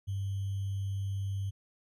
sine tone with sample-and-hold, 98 Hz, G2, in tune, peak -31 dBFS, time 0.07-1.51 s, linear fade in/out 20 ms, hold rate 3150 Hz, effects resampled to 32000 Hz

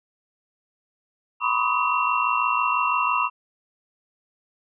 sine tone cluster, 979 / 1025 / 1140 / 1256 / 2725 Hz, B5 / C6 / C#6 / D#6 / F7, -15 / -36 / +48 / +16 / -43 cents, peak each -26 dBFS, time 1.4-3.3 s, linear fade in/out 50 ms, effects none

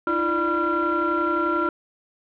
sine tone cluster, 310.7 / 342.2 / 595 / 984 / 1373 Hz, D#4 / F4 / D5 / B5 / F6, -2 / -35 / +22 / -7 / -30 cents, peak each -27 / -24 / -29 / -29 / -22 dBFS, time 0.07-1.69 s, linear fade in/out 2 ms, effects tanh soft clip ceiling -14 dBFS

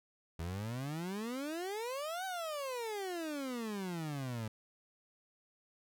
30% pulse exponential two-way sweep, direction up then down, 79.3 to 774 to 106.5 Hz, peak -35 dBFS, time 0.39-4.48 s, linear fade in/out 5 ms, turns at 2.25 s, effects none

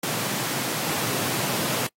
pink high-pass noise, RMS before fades -27 dBFS, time 0.03-1.87 s, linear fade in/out 5 ms, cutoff 110 Hz, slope 96 dB/octave, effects noise-tail reverb RT60 0.1 s tail -24 dB re dry + AAC 48 kbps

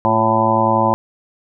harmonic tone with a mistuned harmonic, 111.2 Hz, A2, 19 cents sharp, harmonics 1 / 2 / 3 / 5 / 6 / 7 / 8 / 9, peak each -23 / -21 / -23 / -20 / -23 / -22 / -18 / -18 dBFS, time 0.05-0.94 s, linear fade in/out 0 ms, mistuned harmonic 3, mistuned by +47 cents, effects none

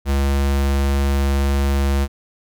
square tone, 69.3 Hz, C#2, in tune, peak -16 dBFS, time 0.05-2.08 s, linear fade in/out 50 ms, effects none

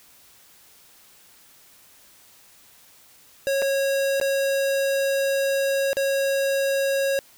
square tone with dropouts, 548 Hz, C#5, 20 cents flat, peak -21 dBFS, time 3.47-7.19 s, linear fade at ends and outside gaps 0 ms, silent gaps 3.619-3.623 / 4.2-4.213 / 5.931-5.969 s, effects white hiss -53 dBFS RMS until 7.37 s

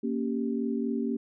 sine chord, G diminished, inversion first, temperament equal, 233.1 / 277.2 / 392 Hz, Bb3 / Db4 / G4, 0 / 0 / 0 cents, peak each -29 / -32 / -34 dBFS, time 0.03-1.17 s, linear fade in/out 10 ms, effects none

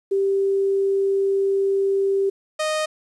sine / sawtooth tone pair in turn, 392 / 619.4 Hz, G4 / D#5, 0 / -8 cents, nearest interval minor sixth, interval 792 cents, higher second, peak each -17 dBFS, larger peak neither, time 0.11-2.3 / 2.59-2.86 s, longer first, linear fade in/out 10 ms, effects resampled to 24000 Hz + 9-bit

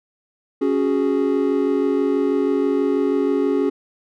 triangle chord, C# suspended fourth, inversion none, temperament just, 277.2 / 369.6 / 415.8 Hz, C#4 / F#4 / G#4, 0 / -2 / +2 cents, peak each -18 / -20 / -19 dBFS, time 0.61-3.7 s, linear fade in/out 10 ms, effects none

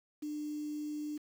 sine tone with quantisation, 299.4 Hz, D4, 33 cents sharp, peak -36 dBFS, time 0.22-1.18 s, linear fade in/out 10 ms, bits 9, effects none

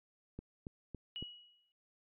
click train, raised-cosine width 3 ms, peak -31 dBFS, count 4, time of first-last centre 0.39-1.226 s, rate 3.59 Hz
sine tone with exponential decay, 2914 Hz, F#7, 27 cents flat, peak -39 dBFS, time 1.16-1.72 s, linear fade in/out 0 ms, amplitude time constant 120 ms
effects resampled to 8000 Hz

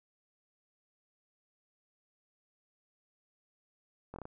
slowing click train, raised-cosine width 1 ms, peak -30 dBFS, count 5, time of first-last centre 4.14-4.254 s, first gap 21 ms, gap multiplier 1.21, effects none

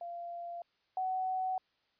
sine tone pair in turn, 690 / 749 Hz, F5 / F#5, -21 / +21 cents, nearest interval minor second, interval 142 cents, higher second, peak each -39 / -31 dBFS, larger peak second, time 0.01-0.62 / 0.97-1.58 s, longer neither, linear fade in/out 2 ms, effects white hiss -75 dBFS RMS until 1.99 s + resampled to 11025 Hz

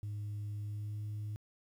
sine tone with pitch glide, 103.83 to 105.28 Hz, G#2 to G#2, 0 to +24 cents, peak -35 dBFS, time 0.03-1.36 s, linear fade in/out 0 ms, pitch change +24 cents, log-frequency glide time 0.62-1.02 s, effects tanh soft clip ceiling -36 dBFS + 11-bit

